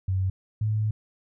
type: tone pair in turn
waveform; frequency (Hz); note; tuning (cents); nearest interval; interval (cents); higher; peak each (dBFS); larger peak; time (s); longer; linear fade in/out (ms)
sine; 94.5 / 107.5; F#2 / A2; +37 / -40; major second; 223; second; -22; neither; 0.08-0.3 / 0.61-0.91; second; 5
effects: none